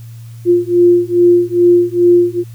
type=beating tone pair; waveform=sine; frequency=349.2 / 351.6 Hz; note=F4 / F4; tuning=0 / +12 cents; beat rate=2.4 Hz; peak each=-10 dBFS; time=0.45-2.44 s; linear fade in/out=50 ms; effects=added 115 Hz sine -29 dBFS peak until 2.54 s + white hiss -48 dBFS RMS until 2.54 s